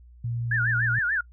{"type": "tone", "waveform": "sine", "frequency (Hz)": 118.1, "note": "A#2", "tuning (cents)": 23, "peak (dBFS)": -26, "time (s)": [0.24, 0.99], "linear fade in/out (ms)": 5}
{"type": "tone with vibrato", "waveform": "sine", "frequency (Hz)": 1593, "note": "G6", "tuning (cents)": 27, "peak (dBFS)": -22, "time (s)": [0.51, 1.21], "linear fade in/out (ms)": 5, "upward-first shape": "sine", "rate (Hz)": 6.8, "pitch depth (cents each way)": 210}
{"effects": ["noise-tail reverb RT60 0.1 s tail -25 dB re dry", "added 60 Hz sine -47 dBFS peak until 1.32 s"]}